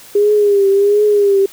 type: tone with vibrato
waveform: sine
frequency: 405.9 Hz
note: G#4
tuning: 40 cents flat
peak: -8 dBFS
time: 0.15-1.46 s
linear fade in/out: 5 ms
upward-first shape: triangle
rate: 1.4 Hz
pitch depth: 70 cents each way
effects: white hiss -39 dBFS RMS until 1.52 s